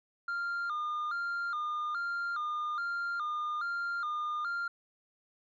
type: tone with vibrato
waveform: sine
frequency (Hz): 1300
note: E6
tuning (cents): -24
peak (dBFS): -29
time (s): 0.28-4.68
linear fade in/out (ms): 5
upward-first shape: square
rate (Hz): 1.2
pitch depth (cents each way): 120
effects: tanh soft clip ceiling -31 dBFS